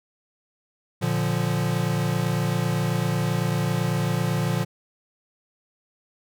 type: chord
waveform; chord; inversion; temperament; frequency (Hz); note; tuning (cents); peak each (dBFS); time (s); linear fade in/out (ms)
square; Bb major; none; equal; 116.54 / 146.83 / 174.61; Bb2 / D3 / F3; 0 / 0 / 0; -27; 1.01-4.65; 20
effects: none